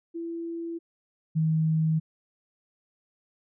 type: tone pair in turn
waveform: sine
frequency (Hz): 334.9 / 158.74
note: E4 / D#3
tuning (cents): +27 / +35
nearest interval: octave + minor second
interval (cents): 1292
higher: first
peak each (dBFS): -31 / -21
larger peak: second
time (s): 0.14-0.79 / 1.35-2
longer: neither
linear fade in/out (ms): 20
effects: none